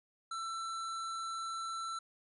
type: tone with hard clipping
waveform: sine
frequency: 1337 Hz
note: E6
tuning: 24 cents sharp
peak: -39 dBFS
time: 0.31-1.99 s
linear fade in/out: 5 ms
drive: 18 dB
effects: resampled to 24000 Hz